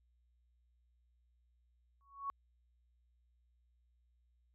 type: tone with exponential growth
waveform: sine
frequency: 1112 Hz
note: C#6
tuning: 5 cents sharp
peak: -34 dBFS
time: 2.01-2.3 s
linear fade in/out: 0 ms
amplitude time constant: 63 ms
effects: added 60 Hz sine -70 dBFS peak until 4.54 s